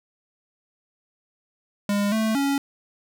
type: tone with pitch steps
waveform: square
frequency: 203.2 / 220.1 / 278.7 Hz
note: G#3 / A3 / C#4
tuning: -38 / +1 / +9 cents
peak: -21 dBFS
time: 1.89-2.58 s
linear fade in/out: 2 ms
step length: 230 ms
effects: none